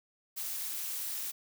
blue noise with amplitude modulation, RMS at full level -34 dBFS, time 0.36-1.32 s, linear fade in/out 20 ms, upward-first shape sine, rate 279 Hz, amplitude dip 70%, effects none

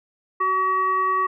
sine tone with frequency modulation, 1135 Hz, C#6, 41 cents sharp, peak -18 dBFS, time 0.4-1.27 s, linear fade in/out 10 ms, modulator 760 Hz, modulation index 0.52, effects none

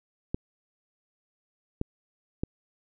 clicks, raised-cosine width 3 ms, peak -15 dBFS, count 3, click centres 0.345 / 1.814 / 2.435 s, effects none

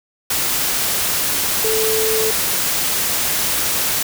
sine tone in noise, 440 Hz, A4, in tune, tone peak -18 dBFS, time 1.64-2.31 s, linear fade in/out 5 ms, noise white, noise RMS -19 dBFS, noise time 0.3-4.03 s, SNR -2 dB, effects none

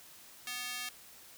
square tone with high-pass filter, 246.9 Hz, B3, in tune, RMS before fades -40 dBFS, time 0.47-0.89 s, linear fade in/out 2 ms, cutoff 2200 Hz, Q 0.89, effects white hiss -55 dBFS RMS until 1.37 s

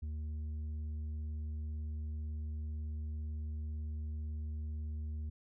sine tone with tanh clipping, 76.5 Hz, D#2, 29 cents flat, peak -38 dBFS, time 0.02-5.3 s, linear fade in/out 10 ms, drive 5 dB, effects none

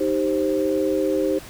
sine chord, C minor, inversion first, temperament equal with one note detuned, 311.1 / 392 / 526.6 Hz, Eb4 / G4 / C5, 0 / 0 / +11 cents, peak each -23 dBFS, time 0-1.39 s, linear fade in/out 10 ms, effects pink hiss -41 dBFS RMS until 1.49 s

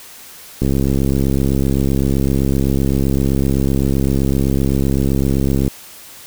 click train, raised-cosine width 3 ms, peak -4 dBFS, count 344, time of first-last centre 0.62-5.679 s, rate 67.8 Hz, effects white hiss -38 dBFS RMS until 6.26 s

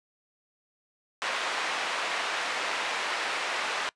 white band-pass noise, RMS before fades -31 dBFS, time 1.22-3.89 s, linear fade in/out 0 ms, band 560 to 2400 Hz, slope 12 dB/octave, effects noise-tail reverb RT60 0.1 s tail -22 dB re dry + resampled to 22050 Hz

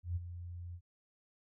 sine tone with ADSR envelope, 87.31 Hz, F2, in tune, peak -31 dBFS, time 0.03-0.81 s, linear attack 130 ms, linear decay 26 ms, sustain -11 dB, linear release 67 ms, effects none

